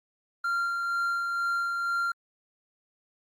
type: tone with tremolo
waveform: triangle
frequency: 1385 Hz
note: F6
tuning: 15 cents flat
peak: -23 dBFS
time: 0.44-2.12 s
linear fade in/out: 5 ms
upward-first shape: sine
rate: 2.1 Hz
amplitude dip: 30%
effects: Opus 32 kbps